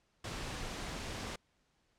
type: noise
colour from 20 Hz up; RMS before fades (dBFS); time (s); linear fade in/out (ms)
pink; -41; 0.24-1.36; 5
effects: pink hiss -75 dBFS RMS until 1.98 s + low-pass 7000 Hz 12 dB/octave